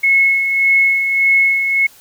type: tone with tremolo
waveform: sine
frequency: 2184 Hz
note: C#7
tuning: 26 cents flat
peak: -8 dBFS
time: 0.03-1.87 s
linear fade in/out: 10 ms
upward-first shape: sine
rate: 1.7 Hz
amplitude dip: 50%
effects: white hiss -45 dBFS RMS until 2 s